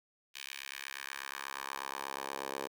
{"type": "tone with high-pass filter sweep", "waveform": "10% pulse", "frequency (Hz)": 68.3, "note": "C#2", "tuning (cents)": -25, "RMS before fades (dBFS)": -42, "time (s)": [0.34, 2.68], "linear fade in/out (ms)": 20, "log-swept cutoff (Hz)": [2700, 530], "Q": 1.6, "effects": []}